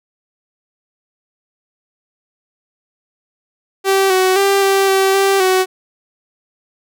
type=tone with pitch steps; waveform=sawtooth; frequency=387.9 / 373.8 / 394.8 / 390.4 / 385.8 / 391.3 / 373.8 Hz; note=G4 / F#4 / G4 / G4 / G4 / G4 / F#4; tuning=-18 / +18 / +12 / -7 / -28 / -3 / +18 cents; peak=-7 dBFS; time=3.84-5.66 s; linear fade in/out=50 ms; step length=260 ms; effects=none